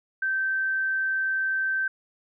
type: tone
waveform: sine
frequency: 1553 Hz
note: G6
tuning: 17 cents flat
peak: -23 dBFS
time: 0.22-1.88 s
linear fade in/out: 5 ms
effects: none